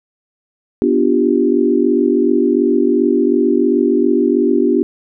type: chord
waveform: sine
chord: G dominant seventh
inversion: first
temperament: equal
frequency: 246.9 / 293.7 / 349.2 / 392 Hz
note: B3 / D4 / F4 / G4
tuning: 0 / 0 / 0 / 0 cents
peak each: -16 dBFS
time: 0.82-4.83 s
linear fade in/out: 0 ms
effects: none